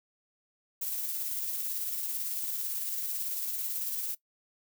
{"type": "noise with tremolo", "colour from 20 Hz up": "violet", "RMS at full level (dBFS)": -33, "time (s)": [0.81, 4.15], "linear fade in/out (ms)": 10, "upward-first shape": "square", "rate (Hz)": 18, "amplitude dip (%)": 25, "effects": ["noise-tail reverb RT60 0.1 s tail -19 dB re dry"]}